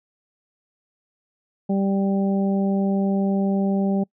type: harmonic tone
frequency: 196 Hz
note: G3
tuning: in tune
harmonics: 1 / 2 / 3 / 4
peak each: -19 / -28 / -30 / -33 dBFS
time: 1.69-4.04 s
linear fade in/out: 10 ms
effects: noise-tail reverb RT60 0.1 s tail -26 dB re dry